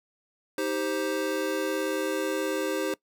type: chord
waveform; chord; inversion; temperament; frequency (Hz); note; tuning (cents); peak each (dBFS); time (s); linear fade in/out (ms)
square; C minor; first; just; 314 / 392.4 / 523.3; Eb4 / G4 / C5; +16 / +2 / 0; -32; 0.58-2.94; 2
effects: noise-tail reverb RT60 0.1 s tail -21 dB re dry